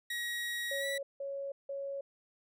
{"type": "tone with pitch glide", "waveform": "30% pulse", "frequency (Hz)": [1900, 1951.2], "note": ["A#6", "B6"], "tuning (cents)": [33, -21], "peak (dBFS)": -32, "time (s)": [0.1, 0.98], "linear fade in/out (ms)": 5, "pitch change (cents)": 46, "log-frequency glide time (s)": [0.8, 0.85]}
{"type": "tone bursts", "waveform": "sine", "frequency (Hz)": 554.4, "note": "C#5", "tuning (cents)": 0, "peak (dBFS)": -36, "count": 3, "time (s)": [0.71, 2.01], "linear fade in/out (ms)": 5, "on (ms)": 320, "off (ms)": 170}
{"effects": []}